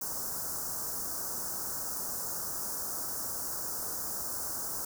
white band-stop noise, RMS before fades -36 dBFS, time 0.01-4.85 s, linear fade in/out 5 ms, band 1500 to 5200 Hz, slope 48 dB/octave, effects none

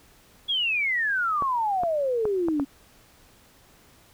sine exponential sweep, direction down, 3400 to 270 Hz, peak -22 dBFS, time 0.48-2.65 s, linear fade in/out 20 ms
clicks, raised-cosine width 1 ms, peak -17 dBFS, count 5, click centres 1.423 / 1.835 / 2.254 / 2.485 / 2.598 s
effects pink hiss -56 dBFS RMS until 4.13 s

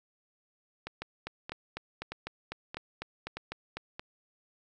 two click trains, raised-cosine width 0.3 ms, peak -21 / -22 dBFS, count 12 / 6, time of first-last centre 1.02-3.77 / 0.87-3.995 s, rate 4 / 1.6 Hz, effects none

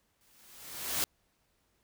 white noise with exponential growth, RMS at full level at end -29 dBFS, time 0.21-1.04 s, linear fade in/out 0 ms, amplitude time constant 180 ms, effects pink hiss -74 dBFS RMS until 1.83 s

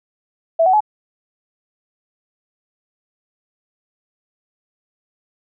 sine tone with pitch steps, 659 / 748.3 / 849.7 Hz, E5 / F#5 / G#5, -1 / +19 / +39 cents, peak -10 dBFS, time 0.59-0.806 s, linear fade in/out 10 ms, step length 72 ms, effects none

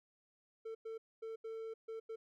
triangle tone bursts at uneven times, 447.6 Hz, A4, 30 cents sharp, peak -40 dBFS, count 6, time 0.65-0.75 / 0.85-0.98 / 1.22-1.36 / 1.44-1.74 / 1.88-2 / 2.09-2.16 s, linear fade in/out 10 ms, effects none

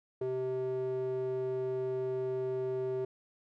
square tone with band-pass filter, 129 Hz, C3, 24 cents flat, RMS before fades -34 dBFS, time 0.21-3.05 s, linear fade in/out 5 ms, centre 440 Hz, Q 7.6, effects none

